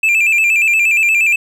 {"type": "tone with vibrato", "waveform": "triangle", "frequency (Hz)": 2500, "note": "D#7", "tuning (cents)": 8, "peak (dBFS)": -8, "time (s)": [0.03, 1.36], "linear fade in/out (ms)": 5, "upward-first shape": "square", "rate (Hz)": 8.5, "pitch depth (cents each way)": 81, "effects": []}